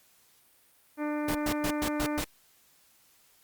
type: harmonic tone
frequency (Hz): 298.3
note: D4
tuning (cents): +27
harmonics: 1 / 2 / 3 / 4 / 5 / 6 / 7 / 8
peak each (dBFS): -30 / -36 / -40 / -42 / -44 / -46 / -47 / -48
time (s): 0.97-2.23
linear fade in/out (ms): 50
type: noise bursts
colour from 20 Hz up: pink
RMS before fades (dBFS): -32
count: 6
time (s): 1.28-2.244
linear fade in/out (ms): 5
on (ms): 69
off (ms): 110
effects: white hiss -63 dBFS RMS until 3.43 s + Opus 48 kbps